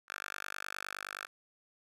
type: tone with high-pass filter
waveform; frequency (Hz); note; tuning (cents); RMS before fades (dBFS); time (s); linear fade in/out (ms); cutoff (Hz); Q
5% pulse; 49.64; G1; +22; -43; 0.08-1.27; 10; 1400; 2.4
effects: resampled to 32000 Hz